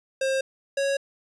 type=tone pair in turn; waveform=square; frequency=533 / 552.9 Hz; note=C5 / C#5; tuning=+32 / -5 cents; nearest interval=minor second; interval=63 cents; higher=second; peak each=-23 dBFS; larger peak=neither; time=0.21-0.41 / 0.77-0.97 s; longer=neither; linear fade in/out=5 ms; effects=resampled to 22050 Hz